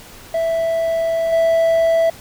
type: tone with level steps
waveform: triangle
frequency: 659.3 Hz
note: E5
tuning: in tune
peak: -14 / -10 dBFS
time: 0.34-2.1 s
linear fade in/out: 5 ms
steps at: 1.32 s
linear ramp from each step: 10 ms
effects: pink hiss -40 dBFS RMS until 2.2 s